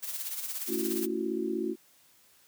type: noise with tremolo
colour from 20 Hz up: blue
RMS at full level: -34 dBFS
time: 0.02-1.07 s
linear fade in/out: 20 ms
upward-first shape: sine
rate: 17 Hz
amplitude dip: 55%
type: chord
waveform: sine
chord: F# minor seventh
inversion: first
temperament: just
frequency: 222 / 277.5 / 333 / 370 Hz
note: A3 / C#4 / E4 / F#4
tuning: +16 / +2 / +18 / 0 cents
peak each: -36 / -37 / -33 / -33 dBFS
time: 0.67-1.76 s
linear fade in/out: 50 ms
effects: white hiss -62 dBFS RMS until 2.47 s + high-pass 60 Hz 12 dB/octave